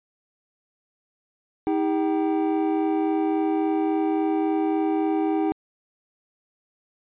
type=tone cluster; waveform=triangle; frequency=317.4 / 401 / 773 Hz; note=D#4 / G4 / G5; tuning=+35 / +39 / -24 cents; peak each=-20 / -25 / -27 dBFS; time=1.67-5.52 s; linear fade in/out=0 ms; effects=resampled to 8000 Hz